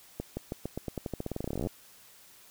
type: accelerating click train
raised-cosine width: 2 ms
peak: -20 dBFS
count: 27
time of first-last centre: 0.2-1.671 s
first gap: 170 ms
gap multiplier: 0.89
effects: white hiss -56 dBFS RMS until 2.5 s